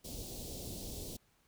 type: band-stop noise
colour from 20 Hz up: pink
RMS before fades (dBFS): -44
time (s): 0.04-1.17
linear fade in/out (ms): 10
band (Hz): 610 to 3700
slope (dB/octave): 24
effects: pink hiss -72 dBFS RMS until 1.47 s